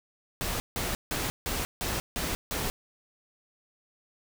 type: noise bursts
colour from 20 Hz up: pink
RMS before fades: -31 dBFS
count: 7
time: 0.41-2.7 s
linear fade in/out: 0 ms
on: 190 ms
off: 160 ms
effects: none